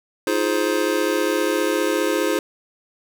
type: chord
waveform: square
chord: F minor seventh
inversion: third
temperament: just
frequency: 314.3 / 349.2 / 419.1 / 523.8 Hz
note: Eb4 / F4 / Ab4 / C5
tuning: +18 / 0 / +16 / +2 cents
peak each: -25 dBFS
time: 0.27-2.39 s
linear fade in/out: 2 ms
effects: none